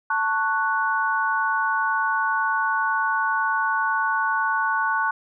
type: chord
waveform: sine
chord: F# minor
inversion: first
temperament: just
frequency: 888 / 1110 / 1480 Hz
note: A5 / C#6 / F#6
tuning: +16 / +2 / 0 cents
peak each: -25 / -25 / -23 dBFS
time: 0.1-5.11 s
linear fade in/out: 5 ms
effects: none